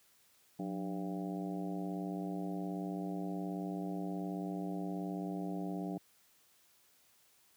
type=harmonic tone with a mistuned harmonic; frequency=98.7 Hz; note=G2; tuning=12 cents sharp; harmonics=2 / 3 / 4 / 5 / 6 / 7 / 8; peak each=-39 / -41 / -47 / -53 / -52 / -47 / -51 dBFS; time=0.59-5.98 s; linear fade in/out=5 ms; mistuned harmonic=2; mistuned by=-150 cents; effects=white hiss -68 dBFS RMS until 7.56 s + high-pass 60 Hz 12 dB/octave